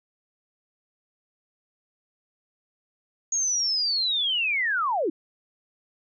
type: linear sweep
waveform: sine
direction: down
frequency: 6645 to 280.2 Hz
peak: -22 dBFS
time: 3.32-5.1 s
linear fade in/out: 5 ms
effects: none